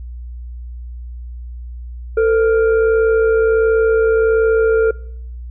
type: tone with frequency modulation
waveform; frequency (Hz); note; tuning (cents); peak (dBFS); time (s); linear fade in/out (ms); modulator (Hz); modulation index
sine; 446.3; A4; +25; -10; 2.17-4.91; 5; 954; 0.43
effects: noise-tail reverb RT60 0.7 s tail -22 dB re dry + added 60 Hz sine -27 dBFS peak until 5.5 s